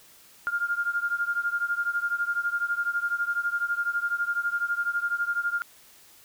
sine beating tone pair, 1402 / 1414 Hz, F6 / F6, +6 / +21 cents, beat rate 12 Hz, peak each -27 / -29 dBFS, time 0.47-5.62 s, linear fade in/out 0 ms, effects white hiss -54 dBFS RMS until 6.24 s

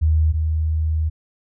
sine tone pair in turn, 78.4 / 78.71 Hz, D#2 / D#2, +14 / +21 cents, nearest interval unison, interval 7 cents, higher second, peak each -13 / -17 dBFS, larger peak first, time 0.01-0.33 / 0.33-1.1 s, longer second, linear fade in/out 20 ms, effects none

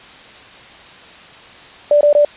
sine tone bursts, 587.3 Hz, D5, in tune, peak -7 dBFS, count 3, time 1.91-2.249 s, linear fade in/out 2 ms, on 99 ms, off 21 ms, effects white hiss -39 dBFS RMS until 2.36 s + resampled to 8000 Hz

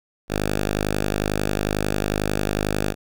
5% pulse tone, 51.1 Hz, G#1, 27 cents flat, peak -10 dBFS, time 0.28-2.95 s, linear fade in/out 50 ms, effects none

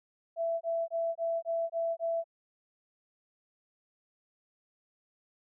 sine tone bursts, 666 Hz, E5, 18 cents sharp, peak -28 dBFS, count 7, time 0.36-2.242 s, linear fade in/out 50 ms, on 250 ms, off 22 ms, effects none

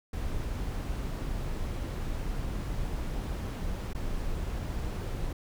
brown noise with dropouts, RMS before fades -33 dBFS, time 0.13-5.33 s, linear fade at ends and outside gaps 5 ms, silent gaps 3.933-3.948 s, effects none

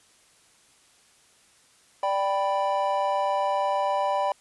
triangle chord, G major, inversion second, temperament equal, 587.3 / 784 / 987.8 Hz, D5 / G5 / B5, 0 / 0 / 0 cents, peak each -25 dBFS, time 2.03-4.32 s, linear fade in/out 2 ms, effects white hiss -59 dBFS RMS until 4.4 s + resampled to 24000 Hz

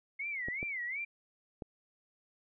sine tone with vibrato, 2122 Hz, C7, 24 cents sharp, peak -35 dBFS, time 0.19-1.05 s, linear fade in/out 10 ms, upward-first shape sine, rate 2.7 Hz, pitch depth 190 cents each way
clicks, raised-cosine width 2 ms, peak -27 dBFS, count 3, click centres 0.485 / 0.629 / 1.622 s
effects none

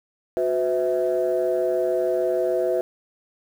sine tone cluster, 364.6 / 505 / 652 Hz, F#4 / B4 / E5, -25 / +39 / -19 cents, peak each -23 dBFS, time 0.37-2.81 s, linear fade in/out 0 ms, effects tanh soft clip ceiling -13 dBFS + 8-bit

